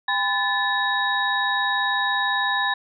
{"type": "tone cluster", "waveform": "sine", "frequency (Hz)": [805, 1009, 1743, 3799], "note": ["G5", "B5", "A6", "A#7"], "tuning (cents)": [46, 37, -17, 32], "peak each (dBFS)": [-27, -26, -23, -27], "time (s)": [0.08, 2.74], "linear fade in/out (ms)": 5, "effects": []}